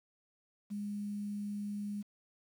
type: tone with quantisation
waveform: sine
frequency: 205.2 Hz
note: G#3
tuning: 21 cents flat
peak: -36 dBFS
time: 0.7-2.03 s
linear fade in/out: 20 ms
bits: 10
effects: none